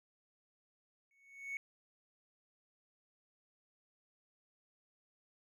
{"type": "tone with exponential growth", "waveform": "triangle", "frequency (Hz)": 2217, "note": "C#7", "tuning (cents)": 0, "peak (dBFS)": -33, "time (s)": [1.11, 1.57], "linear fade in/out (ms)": 1, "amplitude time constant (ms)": 100, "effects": ["tanh soft clip ceiling -33 dBFS"]}